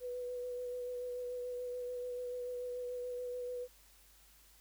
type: tone with vibrato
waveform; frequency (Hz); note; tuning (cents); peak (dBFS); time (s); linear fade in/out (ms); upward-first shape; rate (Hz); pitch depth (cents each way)
sine; 493.8; B4; 0; -38; 0-3.68; 50; sine; 6.9; 17
effects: added 50 Hz sine -66 dBFS peak until 4.6 s + white hiss -64 dBFS RMS until 4.6 s